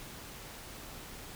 silence, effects pink hiss -47 dBFS RMS until 1.35 s

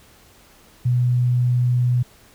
sine tone, 123.47 Hz, B2, in tune, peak -15 dBFS, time 0.85-2.03 s, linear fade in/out 10 ms, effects pink hiss -51 dBFS RMS until 2.34 s

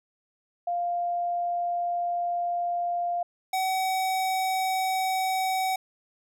sine / square tone pair in turn, 698.5 / 755.9 Hz, F5 / F#5, 0 / +37 cents, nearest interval minor second, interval 137 cents, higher second, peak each -25 dBFS, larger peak neither, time 0.67-3.23 / 3.53-5.76 s, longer first, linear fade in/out 5 ms, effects none

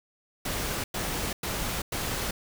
pink noise bursts, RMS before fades -31 dBFS, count 4, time 0.45-2.31 s, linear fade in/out 5 ms, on 390 ms, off 100 ms, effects none

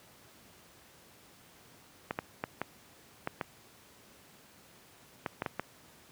clicks, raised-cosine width 0.5 ms, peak -17 dBFS, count 10, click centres 2.109 / 2.189 / 2.439 / 2.616 / 3.274 / 3.412 / 5.262 / 5.421 / 5.462 / 5.596 s, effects pink hiss -58 dBFS RMS until 6.11 s + high-pass 100 Hz 12 dB/octave

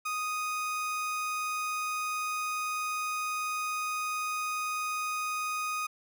30% pulse tone, 1244.5 Hz, D#6, in tune, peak -28 dBFS, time 0.05-5.87 s, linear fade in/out 10 ms, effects none

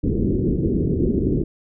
white low-pass noise, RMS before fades -20 dBFS, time 0.03-1.44 s, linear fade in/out 10 ms, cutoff 400 Hz, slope 48 dB/octave, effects none

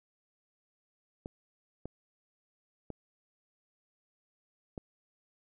clicks, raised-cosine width 2 ms, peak -26 dBFS, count 4, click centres 1.259 / 1.856 / 2.903 / 4.778 s, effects none

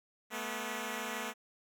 5% pulse tone pair together, 216.7 / 243.2 Hz, A3 / B3, -26 / -26 cents, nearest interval major second, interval 200 cents, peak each -28 dBFS, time 0.3-1.34 s, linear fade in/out 50 ms, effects none

